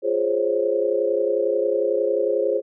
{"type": "chord", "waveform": "sine", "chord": "Db major seventh", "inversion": "first", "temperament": "equal", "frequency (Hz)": [349.2, 415.3, 523.3, 554.4], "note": ["F4", "Ab4", "C5", "Db5"], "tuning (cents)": [0, 0, 0, 0], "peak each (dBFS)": [-27, -23, -22, -26], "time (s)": [0.02, 2.62], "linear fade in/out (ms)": 50, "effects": []}